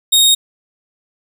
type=tone; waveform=sawtooth; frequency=3729 Hz; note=A#7; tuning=in tune; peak=-5 dBFS; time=0.12-0.35 s; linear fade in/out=10 ms; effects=none